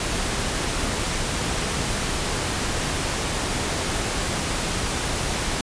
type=noise; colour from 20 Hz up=pink; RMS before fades=-25 dBFS; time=0-5.61 s; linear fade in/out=2 ms; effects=resampled to 22050 Hz